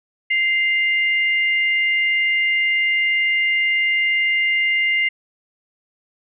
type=tone pair together; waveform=sine; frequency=2087 / 2809 Hz; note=C7 / F7; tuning=-5 / +9 cents; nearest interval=perfect fourth; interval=514 cents; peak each=-16 / -24 dBFS; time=0.3-5.09 s; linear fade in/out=10 ms; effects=none